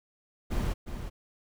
brown noise with echo, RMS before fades -29 dBFS, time 0.5-0.74 s, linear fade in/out 20 ms, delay 360 ms, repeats 1, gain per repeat -8 dB, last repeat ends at 1.1 s, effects none

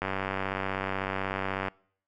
click train, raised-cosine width 0.5 ms, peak -15 dBFS, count 161, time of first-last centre 0.02-1.683 s, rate 96.2 Hz, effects noise-tail reverb RT60 0.6 s tail -25 dB re dry

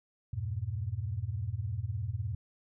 sine chord, E diminished, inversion none, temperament just, 82.41 / 98.89 / 118.67 Hz, E2 / G2 / Bb2, 0 / +16 / +31 cents, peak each -40 / -35 / -36 dBFS, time 0.33-2.35 s, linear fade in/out 5 ms, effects none

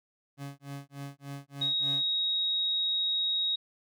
30% pulse tone with tremolo, 140.2 Hz, C#3, 20 cents sharp, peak -34 dBFS, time 0.37-2.05 s, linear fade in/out 50 ms, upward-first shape sine, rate 3.4 Hz, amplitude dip 100%
sine tone, 3783 Hz, A#7, 25 cents sharp, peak -26 dBFS, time 1.61-3.56 s, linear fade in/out 10 ms
effects none

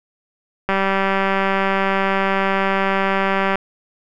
click train, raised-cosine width 0.5 ms, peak -4 dBFS, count 557, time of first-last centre 0.69-3.556 s, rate 194 Hz, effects none

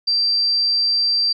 sine tone, 4699 Hz, D8, in tune, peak -15 dBFS, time 0.07-1.33 s, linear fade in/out 10 ms, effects none

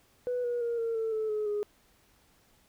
sine tone with pitch steps, 493.9 / 481.8 / 470 / 458.4 / 447.2 / 436.2 / 425.5 / 415.1 Hz, B4 / B4 / A#4 / A#4 / A4 / A4 / G#4 / G#4, 0 / -43 / +14 / -29 / +28 / -15 / +42 / -1 cents, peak -27 dBFS, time 0.27-1.63 s, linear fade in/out 0 ms, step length 170 ms, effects tanh soft clip ceiling -25 dBFS + pink hiss -65 dBFS RMS until 2.68 s

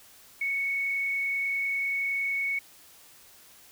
sine tone with frequency modulation, 2217 Hz, C#7, in tune, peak -26 dBFS, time 0.41-2.59 s, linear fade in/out 5 ms, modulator 30.4 Hz, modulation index 0.53, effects white hiss -54 dBFS RMS until 3.71 s

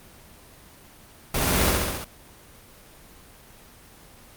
pink noise with echo, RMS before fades -24 dBFS, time 1.34-1.71 s, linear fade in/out 5 ms, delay 67 ms, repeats 5, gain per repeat -2 dB, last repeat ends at 2.045 s, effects pink hiss -49 dBFS RMS until 4.36 s + Opus 24 kbps

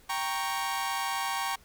sawtooth chord, G diminished, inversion none, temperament equal, 784 / 932.3 / 1108.7 Hz, G5 / Bb5 / Db6, 0 / 0 / 0 cents, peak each -30 dBFS, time 0.09-1.56 s, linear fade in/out 10 ms, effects pink hiss -59 dBFS RMS until 1.64 s

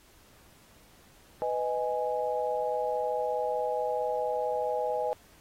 sine chord, G# minor, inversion first, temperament just, 498.4 / 623 / 830.6 Hz, B4 / D#5 / G#5, +16 / +2 / 0 cents, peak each -31 / -32 / -32 dBFS, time 1.42-5.13 s, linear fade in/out 0 ms, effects pink hiss -59 dBFS RMS until 5.4 s + AAC 48 kbps

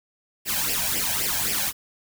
white noise with flanger, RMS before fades -25 dBFS, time 0.45-1.73 s, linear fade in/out 50 ms, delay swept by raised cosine 0.38 to 1.29 ms, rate 3.8 Hz, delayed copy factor +0.75, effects none

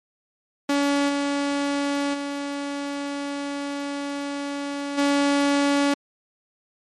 sawtooth tone with level steps, 283.6 Hz, C#4, 40 cents sharp, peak -15 / -18 / -23 / -14 dBFS, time 0.69-5.94 s, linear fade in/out 5 ms, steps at 1.08 / 2.13 / 4.97 s, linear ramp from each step 20 ms, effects low-pass 8000 Hz 12 dB/octave + MP3 64 kbps

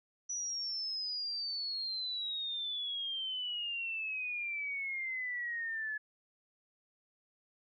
sine exponential sweep, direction down, 5920 to 1707 Hz, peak -35 dBFS, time 0.29-5.98 s, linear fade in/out 10 ms, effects none

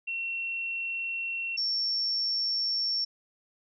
sine tone pair in turn, 2721 / 5455 Hz, F7 / F8, -46 / -42 cents, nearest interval octave, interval 1204 cents, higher second, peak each -30 / -26 dBFS, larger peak second, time 0.07-1.57 / 1.57-3.05 s, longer first, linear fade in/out 10 ms, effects none

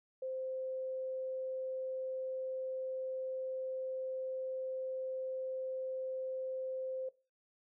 sine tone, 521 Hz, C5, 7 cents flat, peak -37 dBFS, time 0.22-7.09 s, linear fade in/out 5 ms, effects noise-tail reverb RT60 0.3 s tail -18 dB re dry

